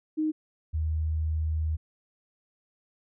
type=tone pair in turn; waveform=sine; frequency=310.4 / 78.62 Hz; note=D#4 / D#2; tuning=-4 / +19 cents; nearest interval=2 octaves; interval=2377 cents; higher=first; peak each=-24 / -25 dBFS; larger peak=first; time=0.17-0.32 / 0.73-1.77 s; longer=second; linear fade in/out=20 ms; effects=none